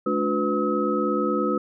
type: tone cluster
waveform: sine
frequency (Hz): 213 / 289.6 / 358.8 / 499.3 / 1281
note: G#3 / D4 / F4 / B4 / E6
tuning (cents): +44 / -24 / +47 / +19 / -50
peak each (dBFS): -27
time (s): 0.06-1.58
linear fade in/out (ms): 5
effects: none